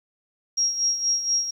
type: tone with tremolo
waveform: sine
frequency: 5610 Hz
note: F8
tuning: 7 cents sharp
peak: -18 dBFS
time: 0.57-1.51 s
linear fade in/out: 10 ms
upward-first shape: sine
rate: 4.2 Hz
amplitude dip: 65%
effects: 9-bit